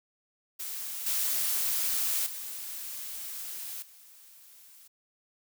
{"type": "noise with level steps", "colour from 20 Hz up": "blue", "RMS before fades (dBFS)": [-37, -29, -39, -54], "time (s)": [0.59, 4.88], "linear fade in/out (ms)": 10, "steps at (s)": [1.06, 2.26, 3.82], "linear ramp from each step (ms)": 5, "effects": []}